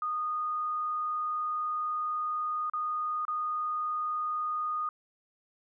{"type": "tone with dropouts", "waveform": "sine", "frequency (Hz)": 1232, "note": "D#6", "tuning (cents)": -17, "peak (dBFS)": -29, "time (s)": [0.02, 4.89], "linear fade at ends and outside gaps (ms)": 2, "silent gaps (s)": [[2.698, 2.735], [3.252, 3.281]], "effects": []}